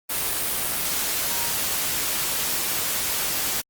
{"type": "tone in noise", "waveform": "sine", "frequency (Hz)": 939, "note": "A#5", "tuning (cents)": 12, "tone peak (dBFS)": -36, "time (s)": [1.28, 1.52], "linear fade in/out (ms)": 20, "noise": "white", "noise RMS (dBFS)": -25, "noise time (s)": [0.09, 3.62], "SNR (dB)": -14, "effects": ["Opus 32 kbps"]}